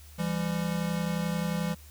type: tone pair together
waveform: square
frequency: 168.66 / 200 Hz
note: E3 / G3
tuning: +40 / +35 cents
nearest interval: minor third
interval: 295 cents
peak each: -30 / -33 dBFS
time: 0.18-1.75 s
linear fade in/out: 20 ms
effects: added 74 Hz sine -48 dBFS peak until 1.9 s + white hiss -55 dBFS RMS until 1.9 s